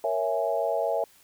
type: chord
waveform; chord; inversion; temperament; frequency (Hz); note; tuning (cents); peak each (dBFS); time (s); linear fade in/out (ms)
sine; A# half-diminished seventh; none; equal; 466.2 / 554.4 / 659.3 / 830.6; A#4 / C#5 / E5 / G#5; 0 / 0 / 0 / 0; -31 / -29 / -27 / -32; 0.04-1.04; 2
effects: white hiss -58 dBFS RMS until 1.23 s